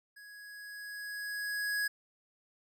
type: tone with level ramp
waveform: square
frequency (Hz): 1666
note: G#6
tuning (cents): +5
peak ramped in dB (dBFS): -51 to -30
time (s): 0.16-1.88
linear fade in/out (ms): 10
effects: none